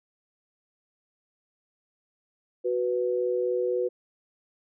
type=tone pair together; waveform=sine; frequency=370 / 493.9 Hz; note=F#4 / B4; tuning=0 / 0 cents; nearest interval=perfect fourth; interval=500 cents; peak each=-27 / -26 dBFS; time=2.64-3.89 s; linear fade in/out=20 ms; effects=none